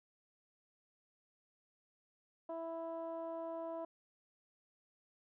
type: tone with low-pass filter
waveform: 15% pulse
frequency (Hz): 329.6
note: E4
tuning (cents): 0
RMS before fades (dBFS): -43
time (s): 2.49-3.85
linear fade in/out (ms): 5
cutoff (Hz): 770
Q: 3.2
effects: none